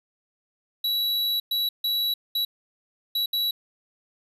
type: tone bursts at uneven times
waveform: square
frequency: 3918 Hz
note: B7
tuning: 15 cents flat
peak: -23 dBFS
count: 6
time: 0.84-1.4 / 1.51-1.69 / 1.84-2.14 / 2.35-2.45 / 3.15-3.26 / 3.33-3.51 s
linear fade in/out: 5 ms
effects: resampled to 32000 Hz